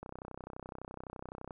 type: click train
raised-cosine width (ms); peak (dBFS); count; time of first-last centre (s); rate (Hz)
1; -29; 48; 0.03-1.508; 31.8
effects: none